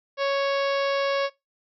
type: harmonic tone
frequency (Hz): 554.4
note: C#5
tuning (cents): 0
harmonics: 1 / 2 / 3 / 4 / 5 / 6 / 7 / 8 / 9 / 10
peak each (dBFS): -23 / -29 / -33 / -35 / -37 / -39 / -40 / -41 / -42 / -43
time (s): 0.17-1.3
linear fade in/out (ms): 50
effects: noise-tail reverb RT60 0.2 s tail -21 dB re dry